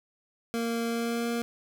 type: tone with pitch glide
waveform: 25% pulse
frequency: 231.7 to 234.8 Hz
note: A#3 to A#3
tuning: -10 to +13 cents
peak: -24 dBFS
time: 0.54-1.42 s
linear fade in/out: 0 ms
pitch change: +23 cents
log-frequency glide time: 0.87-1.29 s
effects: none